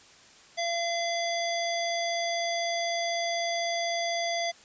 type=harmonic tone; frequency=682 Hz; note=F5; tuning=41 cents flat; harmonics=1 / 3 / 5 / 7 / 9; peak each=-29 / -34 / -36 / -37 / -39 dBFS; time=0.57-4.52 s; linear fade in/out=20 ms; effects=white hiss -54 dBFS RMS until 4.64 s + resampled to 16000 Hz